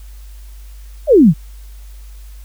sine exponential sweep, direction down, 659.3 to 135.7 Hz, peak -4 dBFS, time 1.07-1.34 s, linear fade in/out 50 ms, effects added 50 Hz sine -32 dBFS peak until 2.44 s + white hiss -49 dBFS RMS until 2.44 s

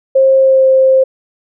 sine tone with pitch glide, 533 to 527.2 Hz, C5 to C5, +32 to +13 cents, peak -5 dBFS, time 0.15-1.04 s, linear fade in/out 10 ms, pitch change -19 cents, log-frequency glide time 0.38-0.67 s, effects none

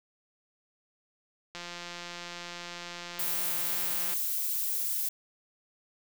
click train, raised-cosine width 0.2 ms, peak -23 dBFS, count 451, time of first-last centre 1.55-4.136 s, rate 174 Hz
violet noise, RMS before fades -31 dBFS, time 3.19-5.09 s, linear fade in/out 5 ms
effects none

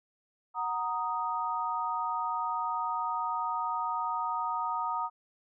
sine chord, D# minor, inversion first, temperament equal, 740 / 932.3 / 1244.5 Hz, F#5 / A#5 / D#6, 0 / 0 / 0 cents, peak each -38 / -32 / -33 dBFS, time 0.54-5.1 s, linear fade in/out 50 ms, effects none

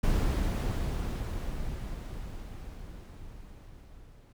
brown noise with level ramp, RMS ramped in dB -25 to -53 dBFS, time 0.03-4.33 s, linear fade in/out 10 ms, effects none

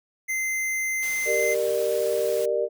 square tone, 2075 Hz, C7, 15 cents flat, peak -25 dBFS, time 0.28-1.55 s, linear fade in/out 20 ms
white noise, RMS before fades -38 dBFS, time 1.02-2.46 s, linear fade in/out 10 ms
sine chord, G minor, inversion none, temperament equal with one note detuned, 392 / 466.2 / 598.3 Hz, G4 / Bb4 / D5, 0 / 0 / +32 cents, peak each -28 / -25 / -25 dBFS, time 1.25-2.69 s, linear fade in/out 50 ms
effects none

